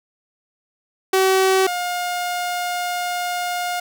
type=tone pair in turn; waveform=sawtooth; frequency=380.3 / 711.7 Hz; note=F#4 / F5; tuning=+48 / +33 cents; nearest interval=major seventh; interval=1085 cents; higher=second; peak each=-10 / -18 dBFS; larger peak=first; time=1.13-1.67 / 1.67-3.8 s; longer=second; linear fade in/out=5 ms; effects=none